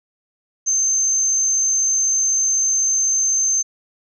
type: tone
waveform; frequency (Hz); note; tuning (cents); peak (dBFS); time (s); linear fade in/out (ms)
sine; 6272; G8; 0; -15; 0.66-3.63; 20
effects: none

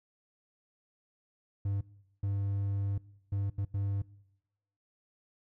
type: tone bursts at uneven times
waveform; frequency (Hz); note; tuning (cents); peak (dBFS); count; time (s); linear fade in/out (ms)
triangle; 99.6; G2; +28; -27; 5; 1.65-1.81 / 2.23-2.98 / 3.32-3.5 / 3.58-3.65 / 3.74-4.02; 5
effects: noise-tail reverb RT60 0.9 s tail -22 dB re dry

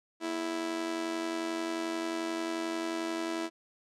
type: tone with amplitude modulation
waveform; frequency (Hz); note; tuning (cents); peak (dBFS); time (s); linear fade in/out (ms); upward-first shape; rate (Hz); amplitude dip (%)
sawtooth; 329.6; E4; 0; -25; 0.2-3.5; 50; sine; 91.3; 65
effects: low-pass 8000 Hz 12 dB/octave

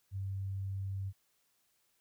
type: tone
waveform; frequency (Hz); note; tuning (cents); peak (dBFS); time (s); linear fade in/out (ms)
sine; 97.1; G2; -16; -35; 0.11-1.13; 50
effects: white hiss -75 dBFS RMS until 2 s

